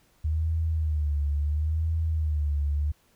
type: tone with vibrato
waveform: sine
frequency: 76.5 Hz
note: D#2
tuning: 29 cents flat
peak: -23 dBFS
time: 0.24-2.92 s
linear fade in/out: 10 ms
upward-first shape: sine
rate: 0.73 Hz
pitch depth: 100 cents each way
effects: pink hiss -64 dBFS RMS until 3.15 s